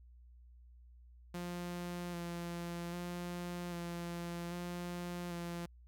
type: tone with vibrato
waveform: sawtooth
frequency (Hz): 173.8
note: F3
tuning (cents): -8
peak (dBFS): -36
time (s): 1.34-5.66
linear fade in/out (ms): 5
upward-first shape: square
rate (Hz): 0.63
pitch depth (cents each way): 18
effects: added 60 Hz sine -56 dBFS peak until 5.87 s